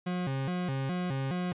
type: tone with vibrato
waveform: 40% pulse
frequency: 155.56 Hz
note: D#3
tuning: in tune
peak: -29 dBFS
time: 0.06-1.53 s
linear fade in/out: 10 ms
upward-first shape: square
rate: 2.4 Hz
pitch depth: 250 cents each way
effects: resampled to 8000 Hz